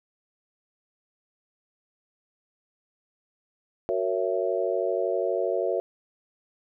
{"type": "chord", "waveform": "sine", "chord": "F# dominant seventh", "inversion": "none", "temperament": "just", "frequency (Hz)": [370, 462.5, 555, 666], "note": ["F#4", "A#4", "C#5", "E5"], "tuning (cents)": [0, -14, 2, 18], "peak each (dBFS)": -29, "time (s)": [3.89, 5.8], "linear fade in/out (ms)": 0, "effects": []}